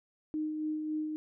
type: tone with tremolo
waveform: sine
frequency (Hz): 308.2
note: D#4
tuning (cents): -16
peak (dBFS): -30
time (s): 0.34-1.16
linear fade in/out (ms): 0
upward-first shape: sine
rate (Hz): 3.6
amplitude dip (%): 35
effects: none